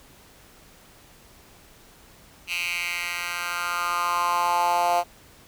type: tone with high-pass filter sweep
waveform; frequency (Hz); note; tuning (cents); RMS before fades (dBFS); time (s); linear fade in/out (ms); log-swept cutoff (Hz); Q
10% pulse; 174.61; F3; 0; -25; 2.47-5.04; 50; 2600 to 700; 4.2
effects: pink hiss -52 dBFS RMS until 5.47 s